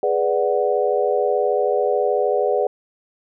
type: chord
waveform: sine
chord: G# half-diminished seventh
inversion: none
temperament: equal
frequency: 415.3 / 493.9 / 587.3 / 740 Hz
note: G#4 / B4 / D5 / F#5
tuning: 0 / 0 / 0 / 0 cents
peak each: -21 / -21 / -22 / -24 dBFS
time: 0.03-2.67 s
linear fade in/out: 2 ms
effects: none